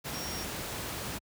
sine tone in noise, 5588 Hz, F8, in tune, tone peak -40 dBFS, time 0.13-0.45 s, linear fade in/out 20 ms, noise pink, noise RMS -37 dBFS, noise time 0.04-1.19 s, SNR -6 dB, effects high-pass 60 Hz 12 dB/octave

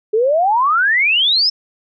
sine exponential sweep, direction up, 415.3 to 5350 Hz, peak -11 dBFS, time 0.13-1.5 s, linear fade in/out 10 ms, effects none

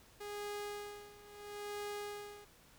sawtooth tone with tremolo, 412.1 Hz, G#4, 13 cents flat, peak -36 dBFS, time 0.2-2.45 s, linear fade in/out 10 ms, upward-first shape sine, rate 0.75 Hz, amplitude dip 85%, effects pink hiss -63 dBFS RMS until 2.78 s

